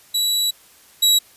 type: tone pair in turn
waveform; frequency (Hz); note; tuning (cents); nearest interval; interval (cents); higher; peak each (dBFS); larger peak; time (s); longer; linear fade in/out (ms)
sawtooth; 3919 / 3883; B7 / B7; -14 / -30; unison; 16; first; -14 / -9; second; 0.14-0.51 / 1.02-1.19; first; 10
effects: white hiss -50 dBFS RMS until 1.36 s + resampled to 32000 Hz